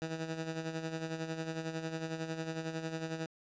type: tone with tremolo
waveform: 15% pulse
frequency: 161.6 Hz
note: E3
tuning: 34 cents flat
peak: -28 dBFS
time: 0.02-3.26 s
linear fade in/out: 0 ms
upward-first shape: sine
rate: 11 Hz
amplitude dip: 60%
effects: resampled to 16000 Hz + 11-bit